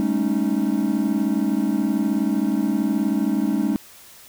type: tone cluster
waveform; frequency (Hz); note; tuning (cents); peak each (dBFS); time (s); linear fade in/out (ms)
triangle; 200.6 / 219.5 / 276.2 / 309.2; G3 / A3 / C#4 / D#4; +40 / -4 / -6 / -11; -22; 0-3.76; 0
effects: tanh soft clip ceiling -6 dBFS + white hiss -46 dBFS RMS until 4.28 s